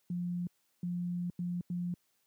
sine tone bursts at uneven times, 176 Hz, F3, 14 cents sharp, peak -32 dBFS, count 4, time 0.1-0.47 / 0.83-1.3 / 1.39-1.61 / 1.7-1.94 s, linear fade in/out 2 ms, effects white hiss -75 dBFS RMS until 2.26 s + high-pass 100 Hz 12 dB/octave

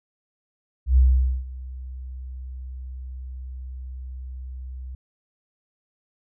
sine tone with ADSR envelope, 64 Hz, C2, 38 cents flat, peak -11 dBFS, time 0.86-4.95 s, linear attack 110 ms, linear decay 470 ms, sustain -21 dB, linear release 3 ms, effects none

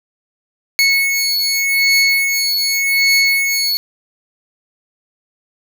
25% pulse beating tone pair, 2200 / 2200.85 Hz, C#7 / C#7, -14 / -13 cents, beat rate 0.85 Hz, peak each -12 dBFS, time 0.79-3.77 s, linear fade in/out 0 ms, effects none

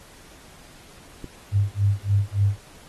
click, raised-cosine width 3 ms, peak -21 dBFS, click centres 1.243 s
sine tone with tremolo, 100.5 Hz, G2, 44 cents sharp, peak -15 dBFS, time 1.51-2.61 s, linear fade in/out 50 ms, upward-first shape sine, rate 3.5 Hz, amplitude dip 100%
effects pink hiss -49 dBFS RMS until 2.88 s + AAC 32 kbps

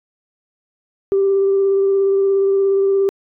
sine tone with vibrato, 392 Hz, G4, in tune, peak -11 dBFS, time 1.12-3.09 s, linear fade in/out 0 ms, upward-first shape triangle, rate 17 Hz, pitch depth 16 cents each way, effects tanh soft clip ceiling -8 dBFS

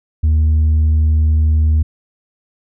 triangle tone with tanh clipping, 77.78 Hz, D#2, in tune, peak -10 dBFS, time 0.23-1.83 s, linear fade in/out 10 ms, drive 7 dB, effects none

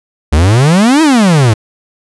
45% pulse exponential two-way sweep, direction up then down, 69.3 to 329.6 to 103.1 Hz, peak -5 dBFS, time 0.32-1.54 s, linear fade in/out 10 ms, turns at 1.02 s, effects resampled to 24000 Hz

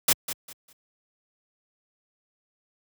white noise with echo, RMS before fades -19 dBFS, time 0.08-0.13 s, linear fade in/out 5 ms, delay 200 ms, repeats 3, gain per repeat -12 dB, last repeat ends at 0.73 s, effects high-pass 80 Hz 12 dB/octave

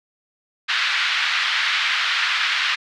pink band-pass noise, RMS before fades -21 dBFS, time 0.68-2.76 s, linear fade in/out 20 ms, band 1400 to 4000 Hz, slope 24 dB/octave, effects none

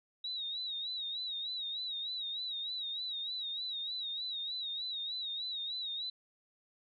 sine tone with vibrato, 3826 Hz, A#7, 44 cents sharp, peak -36 dBFS, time 0.24-6.1 s, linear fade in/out 5 ms, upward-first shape sine, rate 3.3 Hz, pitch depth 86 cents each way, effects none

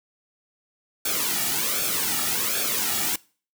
white noise with flanger, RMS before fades -25 dBFS, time 1.05-3.16 s, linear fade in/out 5 ms, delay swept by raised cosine 1 to 1.96 ms, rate 1.3 Hz, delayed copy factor -0.75, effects noise-tail reverb RT60 0.4 s tail -23 dB re dry

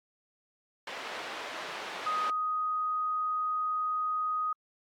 pink band-pass noise, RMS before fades -40 dBFS, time 0.87-2.3 s, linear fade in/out 2 ms, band 630 to 3100 Hz, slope 12 dB/octave
sine tone, 1249 Hz, D#6, 6 cents sharp, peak -28 dBFS, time 2.06-4.53 s, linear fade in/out 5 ms
effects AAC 64 kbps

